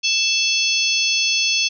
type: harmonic tone with a mistuned harmonic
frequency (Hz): 880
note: A5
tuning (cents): 0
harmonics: 3 / 4 / 5 / 6 / 7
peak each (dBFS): -21 / -22 / -23 / -24 / -24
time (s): 0.03-1.69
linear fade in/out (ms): 20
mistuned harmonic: 4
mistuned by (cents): -76
effects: none